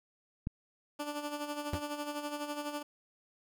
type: click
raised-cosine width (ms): 5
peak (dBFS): -22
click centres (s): 0.471
type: tone with tremolo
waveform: 15% pulse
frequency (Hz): 293.7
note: D4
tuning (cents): 0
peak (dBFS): -28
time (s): 0.99-2.83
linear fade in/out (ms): 10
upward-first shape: sine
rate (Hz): 12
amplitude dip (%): 60
type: tone with exponential decay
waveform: 40% pulse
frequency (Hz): 89.1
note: F2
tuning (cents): +35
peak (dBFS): -27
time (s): 1.73-1.81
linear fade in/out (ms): 5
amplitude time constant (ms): 17
effects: none